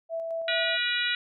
sine tone with tremolo, 659.3 Hz, E5, in tune, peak -28 dBFS, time 0.09-0.78 s, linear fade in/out 50 ms, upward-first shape square, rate 4.6 Hz, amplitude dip 25%
harmonic tone, 483.8 Hz, B4, 36 cents flat, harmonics 3 / 4 / 5 / 6 / 7 / 8, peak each -30 / -32 / -32 / -33 / -35 / -31 dBFS, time 0.48-1.15 s, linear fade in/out 2 ms
effects none

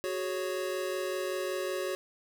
square chord, F# suspended second, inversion none, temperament equal, 370 / 415.3 / 554.4 Hz, F#4 / G#4 / C#5, 0 / 0 / 0 cents, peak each -35 / -40 / -36 dBFS, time 0.04-1.95 s, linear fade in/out 0 ms, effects none

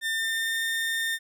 30% pulse tone with pitch glide, 1800 to 1815.7 Hz, A6 to A#6, +39 to -46 cents, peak -23 dBFS, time 0.01-1.19 s, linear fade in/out 50 ms, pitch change +15 cents, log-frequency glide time 0.16-0.62 s, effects none

